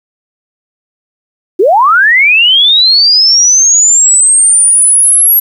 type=linear sweep; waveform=sine; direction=up; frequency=330 to 11600 Hz; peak=-3 dBFS; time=1.59-5.4 s; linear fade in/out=10 ms; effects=7-bit